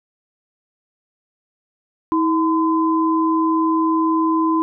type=tone pair together; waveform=sine; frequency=321.9 / 1020 Hz; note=E4 / C6; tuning=-41 / -44 cents; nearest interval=octave + minor sixth; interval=1997 cents; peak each=-16 / -19 dBFS; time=2.12-4.62 s; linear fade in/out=0 ms; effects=none